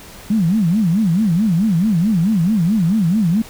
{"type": "tone with vibrato", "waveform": "sine", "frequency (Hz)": 190.8, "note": "G3", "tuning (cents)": -47, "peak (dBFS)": -12, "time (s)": [0.3, 3.42], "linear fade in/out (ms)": 5, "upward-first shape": "sine", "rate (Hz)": 4.6, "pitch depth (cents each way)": 290, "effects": ["pink hiss -38 dBFS RMS until 3.49 s"]}